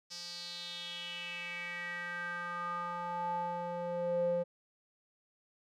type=tone with band-pass filter sweep; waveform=square; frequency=174.5 Hz; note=F3; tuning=1 cent flat; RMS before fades=-38 dBFS; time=0.1-4.44 s; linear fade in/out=20 ms; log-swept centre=5200 to 470 Hz; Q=5.2; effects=none